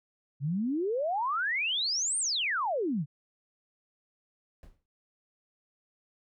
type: exponential two-way sweep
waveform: sine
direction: up then down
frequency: 130.81 to 9220 to 130.81 Hz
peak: -27 dBFS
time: 0.4-3.06 s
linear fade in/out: 50 ms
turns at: 2.18 s
type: noise with exponential decay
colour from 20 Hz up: brown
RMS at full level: -45 dBFS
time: 4.63-4.86 s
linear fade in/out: 1 ms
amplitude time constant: 48 ms
effects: none